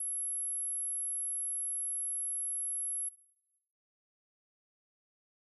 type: tone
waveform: sine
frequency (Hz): 11175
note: F9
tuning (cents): 0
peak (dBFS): -33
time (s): 0-3.09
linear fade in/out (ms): 5
effects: noise-tail reverb RT60 0.9 s tail -17 dB re dry